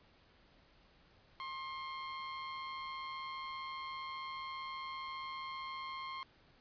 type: tone with amplitude modulation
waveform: sawtooth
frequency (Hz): 1064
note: C6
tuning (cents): +29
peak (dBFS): -36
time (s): 1.4-6.23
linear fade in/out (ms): 0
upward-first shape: sine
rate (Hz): 155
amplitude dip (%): 35
effects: pink hiss -66 dBFS RMS until 6.6 s + resampled to 11025 Hz